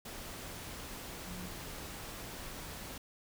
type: tone in noise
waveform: sine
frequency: 180.5 Hz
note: F#3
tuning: 43 cents flat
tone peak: -44 dBFS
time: 1.27-1.48 s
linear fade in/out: 5 ms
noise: pink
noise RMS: -45 dBFS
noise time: 0.05-2.98 s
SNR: -2 dB
effects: none